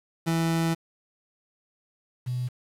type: tone pair in turn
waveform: 30% pulse / sine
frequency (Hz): 164.81 / 124.75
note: E3 / B2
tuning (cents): 0 / +18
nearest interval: perfect fourth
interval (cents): 482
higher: first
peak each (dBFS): -20 / -26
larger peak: first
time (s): 0.26-0.75 / 2.26-2.49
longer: first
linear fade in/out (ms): 20
effects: resampled to 32000 Hz + 8-bit